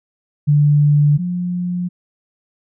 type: tone pair in turn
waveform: sine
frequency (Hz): 146.83 / 177.95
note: D3 / F3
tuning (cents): 0 / +33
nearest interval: minor third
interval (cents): 333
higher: second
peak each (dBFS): -9 / -18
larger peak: first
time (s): 0.47-1.18 / 1.18-1.89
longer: neither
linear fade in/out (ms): 20
effects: none